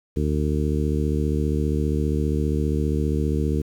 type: harmonic tone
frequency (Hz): 75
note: D2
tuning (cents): +37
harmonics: 1 / 2 / 3 / 4 / 5 / 6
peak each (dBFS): -23 / -26 / -28 / -29 / -30 / -31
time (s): 0.16-3.62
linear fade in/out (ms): 10
effects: 8-bit